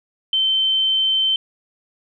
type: tone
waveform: sine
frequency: 3094 Hz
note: G7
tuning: 23 cents flat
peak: -15 dBFS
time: 0.33-1.36 s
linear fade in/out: 2 ms
effects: none